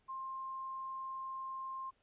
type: tone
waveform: sine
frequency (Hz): 1058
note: C6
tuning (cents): +19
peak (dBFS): -40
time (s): 0.08-1.91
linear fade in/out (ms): 20
effects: pink hiss -75 dBFS RMS until 2.02 s + resampled to 8000 Hz